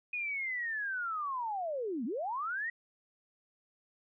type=linear two-way sweep; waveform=sine; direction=down then up; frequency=2489 to 207.1 to 1931 Hz; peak=-33 dBFS; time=0.13-2.7 s; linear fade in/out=5 ms; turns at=2.05 s; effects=none